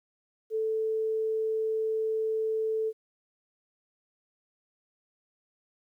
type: tone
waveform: sine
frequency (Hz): 440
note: A4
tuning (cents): 0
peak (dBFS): -26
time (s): 0.5-2.93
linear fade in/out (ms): 50
effects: 11-bit